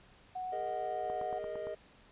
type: tone with pitch glide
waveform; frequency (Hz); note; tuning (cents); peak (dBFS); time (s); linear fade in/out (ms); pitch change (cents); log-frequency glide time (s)
sine; 739 to 732.6; F#5 to F#5; -2 to -17; -36; 0.35-1.39; 10; -15; 0.77-1.13
type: chord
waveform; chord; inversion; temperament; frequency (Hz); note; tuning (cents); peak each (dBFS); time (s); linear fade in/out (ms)
triangle; Ab suspended second; none; equal with one note detuned; 409.1 / 466.2 / 622.3; Ab4 / Bb4 / Eb5; -26 / 0 / 0; -42 / -42 / -37; 0.52-1.75; 10
type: click train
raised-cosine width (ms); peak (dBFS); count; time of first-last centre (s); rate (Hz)
1; -31; 6; 1.1-1.67; 8.77
effects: pink hiss -61 dBFS RMS until 2.11 s + resampled to 8000 Hz

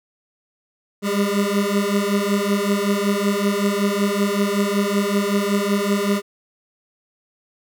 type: beating tone pair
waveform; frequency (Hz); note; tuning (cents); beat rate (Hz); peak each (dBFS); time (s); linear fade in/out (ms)
25% pulse; 199.2 / 204.5; G3 / G#3; +28 / -26; 5.3; -17; 1.02-6.22; 50
effects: none

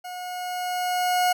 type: tone with level ramp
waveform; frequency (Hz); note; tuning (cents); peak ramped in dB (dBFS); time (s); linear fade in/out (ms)
40% pulse; 724; F#5; -38; -33 to -17; 0.04-1.33; 10
effects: none

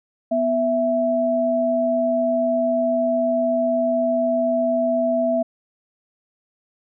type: tone pair together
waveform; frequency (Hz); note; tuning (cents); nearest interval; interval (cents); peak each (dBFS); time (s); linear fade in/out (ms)
sine; 247.3 / 661; B3 / E5; +3 / +5; octave + perfect fourth; 1702; -23 / -18; 0.31-5.43; 10
effects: none

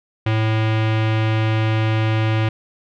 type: tone with low-pass filter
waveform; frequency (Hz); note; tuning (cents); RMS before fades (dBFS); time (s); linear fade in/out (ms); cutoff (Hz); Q
square; 110; A2; 0; -18; 0.26-2.49; 5; 2800; 1.9
effects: none

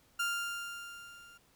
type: tone with level ramp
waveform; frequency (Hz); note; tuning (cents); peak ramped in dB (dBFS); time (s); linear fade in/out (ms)
30% pulse; 1396.9; F6; 0; -27 to -52; 0.19-1.38; 10
effects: pink hiss -67 dBFS RMS until 1.55 s

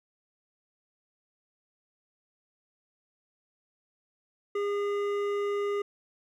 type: tone with hard clipping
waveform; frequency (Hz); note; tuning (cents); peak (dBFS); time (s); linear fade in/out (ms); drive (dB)
sine; 407; G#4; -35; -29; 4.55-5.82; 5; 11
effects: none

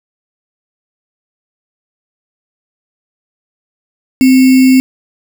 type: tone with sample-and-hold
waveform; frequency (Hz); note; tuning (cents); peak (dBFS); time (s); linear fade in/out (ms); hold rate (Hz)
sine; 260; C4; -11; -3; 4.21-4.8; 0; 2450
effects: none

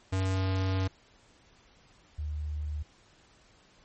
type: tone pair in turn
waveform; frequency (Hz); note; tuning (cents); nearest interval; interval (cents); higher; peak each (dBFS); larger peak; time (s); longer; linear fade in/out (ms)
square / sine; 94.7 / 75.16; F#2 / D2; +41 / +41; major third; 400; first; -27 / -31; first; 0.12-0.88 / 2.18-2.83; first; 10
effects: pink hiss -61 dBFS RMS until 3.84 s + MP3 32 kbps

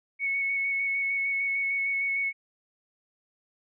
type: tone with vibrato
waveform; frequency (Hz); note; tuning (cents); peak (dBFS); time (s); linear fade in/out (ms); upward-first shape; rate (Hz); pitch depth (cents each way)
sine; 2211; C#7; -5; -25; 0.19-2.33; 50; square; 6.6; 11
effects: none

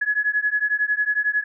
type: beating tone pair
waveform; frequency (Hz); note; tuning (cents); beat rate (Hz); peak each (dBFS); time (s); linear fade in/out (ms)
sine; 1686 / 1697; G#6 / G#6; +26 / +37; 11; -22; 0.01-1.44; 10
effects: none

